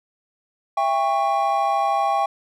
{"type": "chord", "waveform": "triangle", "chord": "C# diminished", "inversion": "first", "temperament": "just", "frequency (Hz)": [665.2, 798.3, 1108.7], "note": ["E5", "G5", "C#6"], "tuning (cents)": [16, 31, 0], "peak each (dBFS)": [-23, -18, -22], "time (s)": [0.77, 2.26], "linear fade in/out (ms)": 5, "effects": []}